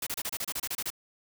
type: noise bursts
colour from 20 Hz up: white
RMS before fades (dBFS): -33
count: 12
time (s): 0.02-0.903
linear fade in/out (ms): 5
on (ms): 47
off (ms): 29
effects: none